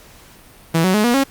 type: tone with pitch steps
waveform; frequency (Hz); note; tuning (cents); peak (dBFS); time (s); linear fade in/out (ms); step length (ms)
sawtooth; 164.1 / 186.34 / 211.6 / 240.3 / 272.8; E3 / F#3 / G#3 / B3 / C#4; -8 / +13 / +33 / -47 / -28; -9; 0.74-1.24; 10; 100
effects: pink hiss -45 dBFS RMS until 1.3 s + Opus 48 kbps